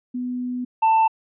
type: tone pair in turn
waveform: sine / triangle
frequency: 248.5 / 889.1 Hz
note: B3 / A5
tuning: +11 / +18 cents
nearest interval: octave + minor seventh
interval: 2207 cents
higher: second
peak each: -24 / -12 dBFS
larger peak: second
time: 0.14-0.65 / 0.82-1.08 s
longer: first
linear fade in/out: 10 ms
effects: resampled to 8000 Hz